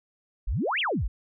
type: exponential two-way sweep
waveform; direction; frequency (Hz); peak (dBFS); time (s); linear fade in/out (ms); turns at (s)
sine; up then down; 34.65 to 3412 to 34.65; -24; 0.47-1.08; 10; 0.8
effects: none